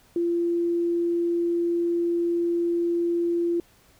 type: tone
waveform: sine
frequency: 342.7 Hz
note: F4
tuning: 33 cents flat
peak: -21 dBFS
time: 0.16-3.6 s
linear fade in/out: 2 ms
effects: pink hiss -58 dBFS RMS until 3.99 s